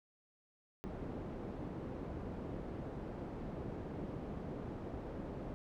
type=low-pass noise; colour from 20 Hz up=white; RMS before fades=-44 dBFS; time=0.84-5.54 s; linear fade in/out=0 ms; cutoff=380 Hz; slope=12 dB/octave; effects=none